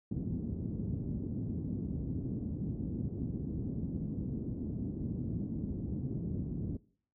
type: low-pass noise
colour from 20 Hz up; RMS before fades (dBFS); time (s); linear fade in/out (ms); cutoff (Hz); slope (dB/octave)
white; -36; 0.11-6.77; 5; 260; 24
effects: noise-tail reverb RT60 0.5 s tail -21 dB re dry + high-pass 60 Hz 12 dB/octave